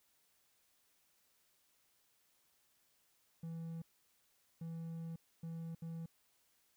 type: tone bursts at uneven times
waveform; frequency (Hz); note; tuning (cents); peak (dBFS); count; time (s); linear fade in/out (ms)
triangle; 164.81; E3; 0; -40; 4; 3.43-3.82 / 4.61-5.16 / 5.43-5.75 / 5.82-6.06; 5
effects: white hiss -75 dBFS RMS until 6.76 s